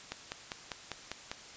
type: click train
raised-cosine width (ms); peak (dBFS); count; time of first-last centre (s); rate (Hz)
0.2; -19; 7; 0.12-1.315; 5.02
effects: white hiss -50 dBFS RMS until 1.56 s + resampled to 16000 Hz